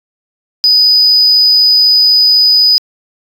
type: tone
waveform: sine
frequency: 4978 Hz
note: D#8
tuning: in tune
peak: -3 dBFS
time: 0.64-2.78 s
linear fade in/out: 0 ms
effects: tanh soft clip ceiling -2 dBFS